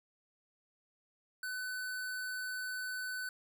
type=tone; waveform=square; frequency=1505 Hz; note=F#6; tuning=29 cents sharp; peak=-38 dBFS; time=1.43-3.29 s; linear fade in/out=2 ms; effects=none